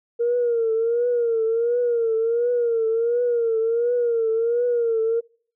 sine tone with vibrato, 466.2 Hz, A#4, in tune, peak -17 dBFS, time 0.19-5.21 s, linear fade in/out 20 ms, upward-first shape triangle, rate 1.4 Hz, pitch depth 90 cents each way, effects noise-tail reverb RT60 0.5 s tail -26 dB re dry + tanh soft clip ceiling -13 dBFS

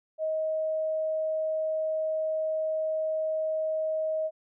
sine tone, 630 Hz, D#5, 21 cents sharp, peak -26 dBFS, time 0.18-4.31 s, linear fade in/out 50 ms, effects none

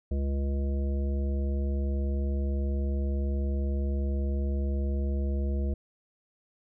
harmonic tone, 69.3 Hz, C#2, in tune, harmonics 1 / 3 / 5 / 7 / 9, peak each -26 / -36 / -40 / -43 / -45 dBFS, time 0.11-5.74 s, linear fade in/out 5 ms, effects none

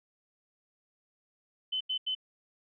sine tone bursts, 3041 Hz, F#7, 47 cents sharp, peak -29 dBFS, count 3, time 1.72-2.151 s, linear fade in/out 10 ms, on 87 ms, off 85 ms, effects none

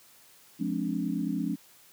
sine chord, D half-diminished seventh, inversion first, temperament just, 176.2 / 211.4 / 264.3 / 293.7 Hz, F3 / Ab3 / C4 / D4, +16 / +31 / +18 / 0 cents, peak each -33 dBFS, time 0.59-1.56 s, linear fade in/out 20 ms, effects white hiss -57 dBFS RMS until 1.92 s + high-pass 80 Hz 12 dB/octave

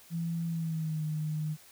sine tone with pitch glide, 167.1 to 154.12 Hz, E3 to D#3, +24 to -16 cents, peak -30 dBFS, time 0.1-1.57 s, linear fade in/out 50 ms, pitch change -140 cents, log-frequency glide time 0.47-1.04 s, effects white hiss -56 dBFS RMS until 1.71 s

